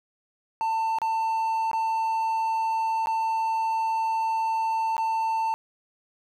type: tone with dropouts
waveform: triangle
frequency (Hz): 894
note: A5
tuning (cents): +27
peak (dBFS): -21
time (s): 0.61-5.54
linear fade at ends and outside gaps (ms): 0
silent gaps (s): 0.986-1.017 / 1.714-1.732 / 3.059-3.071 / 4.967-4.98
effects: none